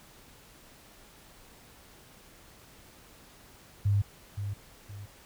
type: tone with echo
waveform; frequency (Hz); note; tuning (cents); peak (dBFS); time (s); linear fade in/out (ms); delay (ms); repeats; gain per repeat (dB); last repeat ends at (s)
sine; 101; G#2; -48; -22; 3.85-4.02; 10; 520; 2; -9; 5.06
effects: pink hiss -55 dBFS RMS until 5.25 s